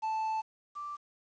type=tone pair in turn; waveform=triangle / sine; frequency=878 / 1172 Hz; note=A5 / D6; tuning=-4 / -4 cents; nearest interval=perfect fourth; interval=500 cents; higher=second; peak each=-28 / -37 dBFS; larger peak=first; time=0.02-0.42 / 0.75-0.97 s; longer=first; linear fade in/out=20 ms; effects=resampled to 16000 Hz + 10-bit